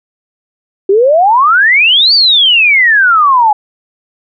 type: exponential two-way sweep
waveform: sine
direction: up then down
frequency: 375.6 to 4699 to 822 Hz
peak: -4 dBFS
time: 0.89-3.53 s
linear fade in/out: 5 ms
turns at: 2.14 s
effects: none